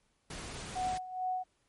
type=noise; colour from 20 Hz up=pink; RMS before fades=-43 dBFS; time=0.3-0.98 s; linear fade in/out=5 ms
type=tone with tremolo; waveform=sine; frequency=740 Hz; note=F#5; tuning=in tune; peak=-30 dBFS; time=0.75-1.44 s; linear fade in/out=20 ms; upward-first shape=sine; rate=2.3 Hz; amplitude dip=75%
effects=pink hiss -74 dBFS RMS until 1.68 s + MP3 48 kbps